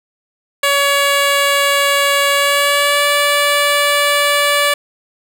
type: tone with pitch glide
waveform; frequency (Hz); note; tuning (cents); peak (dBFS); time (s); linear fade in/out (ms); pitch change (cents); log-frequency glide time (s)
10% pulse; 564 to 578.2; C#5 to D5; +30 to -27; -3; 0.63-4.74; 5; +43; 2.33-3.06
effects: none